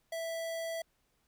square tone, 659 Hz, E5, 1 cent flat, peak -36 dBFS, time 0.12-0.82 s, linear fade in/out 5 ms, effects pink hiss -75 dBFS RMS until 1.27 s

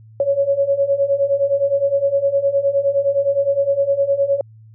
sine beating tone pair, 551 / 560.7 Hz, C#5 / C#5, -11 / +20 cents, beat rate 9.7 Hz, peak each -19 / -16 dBFS, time 0.2-4.41 s, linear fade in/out 2 ms, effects added 110 Hz sine -41 dBFS peak until 4.74 s

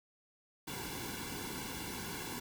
pink noise with comb filter, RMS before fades -42 dBFS, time 0.67-2.4 s, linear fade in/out 10 ms, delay 1.6 ms, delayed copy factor -0.9, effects none

